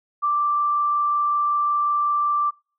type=tone with frequency modulation; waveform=sine; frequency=1174.7 Hz; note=D6; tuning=in tune; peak=-18 dBFS; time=0.22-2.51 s; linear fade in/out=20 ms; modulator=25.4 Hz; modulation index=0.24; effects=noise-tail reverb RT60 0.4 s tail -26 dB re dry